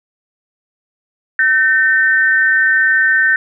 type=tone pair together; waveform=sine; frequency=1535 / 1814.3 Hz; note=G6 / A#6; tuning=-37 / -47 cents; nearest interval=minor third; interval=290 cents; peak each=-12 dBFS; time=1.39-3.36 s; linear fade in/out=2 ms; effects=none